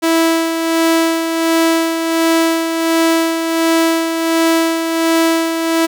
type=tone with tremolo; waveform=sawtooth; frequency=328.2 Hz; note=E4; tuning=8 cents flat; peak=-6 dBFS; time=0.02-5.87 s; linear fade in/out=20 ms; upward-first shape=sine; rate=1.4 Hz; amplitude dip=50%; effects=none